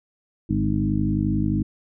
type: harmonic tone with a mistuned harmonic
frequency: 51.4 Hz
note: G#1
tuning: 17 cents flat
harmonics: 1 / 2 / 3 / 4 / 5 / 6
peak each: -29 / -26 / -27 / -25 / -28 / -26 dBFS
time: 0.49-1.63 s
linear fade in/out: 10 ms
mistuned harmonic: 3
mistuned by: -47 cents
effects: none